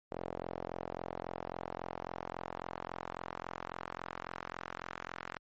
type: tone with band-pass filter sweep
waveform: sawtooth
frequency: 43.65 Hz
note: F1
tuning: in tune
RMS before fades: -43 dBFS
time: 0.11-5.39 s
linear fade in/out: 10 ms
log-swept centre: 580 to 1500 Hz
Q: 1.5
effects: MP3 32 kbps